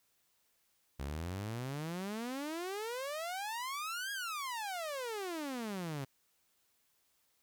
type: exponential two-way sweep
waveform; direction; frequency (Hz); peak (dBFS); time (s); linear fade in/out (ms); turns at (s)
sawtooth; up then down; 65.41 to 1659 to 130.9; -34; 0.99-6.05; 10; 4.12
effects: white hiss -75 dBFS RMS until 7.42 s

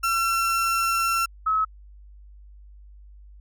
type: tone pair in turn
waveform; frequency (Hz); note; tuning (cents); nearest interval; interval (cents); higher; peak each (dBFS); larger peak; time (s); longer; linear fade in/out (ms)
35% pulse / sine; 1353 / 1287.8; E6 / E6; +45 / -41; minor second; 86; first; -19; neither; 0.03-1.26 / 1.46-1.65; first; 10
effects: added 50 Hz sine -44 dBFS peak until 3.4 s

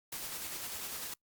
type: noise with tremolo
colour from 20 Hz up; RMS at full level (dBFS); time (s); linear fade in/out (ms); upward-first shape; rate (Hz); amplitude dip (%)
white; -40; 0.12-1.14; 5; square; 10; 25
effects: noise-tail reverb RT60 0.1 s tail -26 dB re dry + Opus 48 kbps

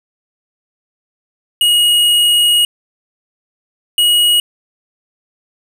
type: tone pair in turn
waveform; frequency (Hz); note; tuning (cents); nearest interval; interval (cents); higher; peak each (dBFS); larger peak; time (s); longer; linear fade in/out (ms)
square; 2887 / 2900; F#7 / F#7; -43 / -35; unison; 8; second; -9; neither; 1.61-2.65 / 3.98-4.4; first; 2
effects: 7-bit

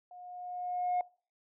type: tone with level ramp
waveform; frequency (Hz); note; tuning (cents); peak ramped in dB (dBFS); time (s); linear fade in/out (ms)
sine; 719; F#5; -50; -48 to -25; 0.11-1.01; 2
effects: noise-tail reverb RT60 0.4 s tail -24 dB re dry + tanh soft clip ceiling -25 dBFS

